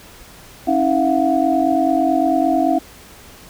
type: tone cluster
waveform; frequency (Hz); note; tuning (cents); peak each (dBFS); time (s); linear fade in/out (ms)
sine; 274.9 / 319.9 / 676 / 725; C#4 / D#4 / E5 / F#5; -14 / +48 / +43 / -35; -19; 0.67-2.79; 10
effects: pink hiss -42 dBFS RMS until 3.49 s